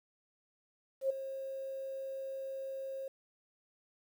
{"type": "tone with ADSR envelope", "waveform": "sine", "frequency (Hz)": 537, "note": "C5", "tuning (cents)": 45, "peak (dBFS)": -26, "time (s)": [1.01, 3.08], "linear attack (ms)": 89, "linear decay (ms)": 8, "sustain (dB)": -12, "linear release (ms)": 3, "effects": ["10-bit"]}